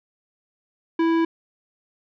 sine tone with tanh clipping, 329.6 Hz, E4, in tune, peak -19 dBFS, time 0.99-1.25 s, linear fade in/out 5 ms, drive 15 dB, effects none

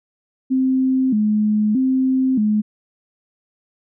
sine tone with vibrato, 235.4 Hz, A#3, 17 cents sharp, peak -14 dBFS, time 0.5-2.62 s, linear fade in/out 20 ms, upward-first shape square, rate 0.8 Hz, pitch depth 180 cents each way, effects none

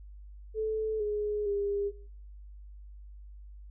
sine tone with pitch steps, 436.4 / 418.3 / 404.1 Hz, A4 / G#4 / G#4, -14 / +12 / -47 cents, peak -28 dBFS, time 0.54-1.92 s, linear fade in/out 50 ms, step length 460 ms, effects noise-tail reverb RT60 0.5 s tail -19 dB re dry + added 50 Hz sine -45 dBFS peak until 3.7 s

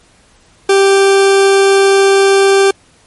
40% pulse tone, 392 Hz, G4, in tune, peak -5 dBFS, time 0.69-2.71 s, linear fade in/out 5 ms, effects pink hiss -48 dBFS RMS until 3.06 s + MP3 48 kbps

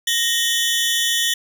sawtooth tone cluster, 1861 / 3028 / 3447 Hz, A#6 / F#7 / A7, -3 / +39 / -36 cents, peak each -19 / -19 / -18 dBFS, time 0.07-1.34 s, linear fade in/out 5 ms, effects none

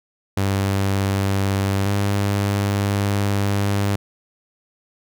sawtooth tone pair in turn, 98 / 100.58 Hz, G2 / G2, 0 / +45 cents, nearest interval unison, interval 45 cents, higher second, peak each -14 dBFS, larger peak neither, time 0.37-1.85 / 1.85-3.96 s, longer second, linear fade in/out 5 ms, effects none

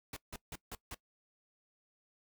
pink noise bursts, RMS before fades -44 dBFS, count 5, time 0.13-0.945 s, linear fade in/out 2 ms, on 35 ms, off 160 ms, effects noise-tail reverb RT60 0.1 s tail -20 dB re dry

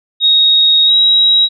sine tone with pitch glide, 3759 to 3840 Hz, A#7 to B7, +14 to -49 cents, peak -6 dBFS, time 0.2-1.49 s, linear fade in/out 50 ms, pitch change +37 cents, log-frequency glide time 0.85-0.93 s, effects none

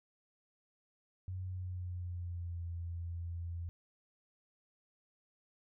sine tone with pitch glide, 92.5 to 85.31 Hz, F#2 to F2, 0 to -40 cents, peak -38 dBFS, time 1.28-3.69 s, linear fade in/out 0 ms, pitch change -140 cents, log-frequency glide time 1.45-2.64 s, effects none

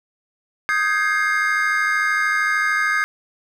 triangle chord, Ab major seventh, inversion second, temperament equal with one note detuned, 1244.5 / 1568 / 1661.2 / 2117 Hz, Eb6 / G6 / Ab6 / C7, 0 / 0 / 0 / +20 cents, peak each -21 dBFS, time 0.69-3.04 s, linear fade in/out 0 ms, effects none

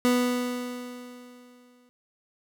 30% pulse tone with exponential decay, 246.9 Hz, B3, in tune, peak -16 dBFS, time 0.05-1.89 s, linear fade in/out 0 ms, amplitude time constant 400 ms, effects none

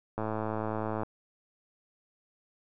click train, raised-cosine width 1 ms, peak -19 dBFS, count 94, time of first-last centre 0.18-1.033 s, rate 109 Hz, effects none

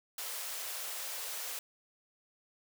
white high-pass noise, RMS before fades -40 dBFS, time 0.18-1.59 s, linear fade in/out 2 ms, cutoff 430 Hz, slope 48 dB/octave, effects none

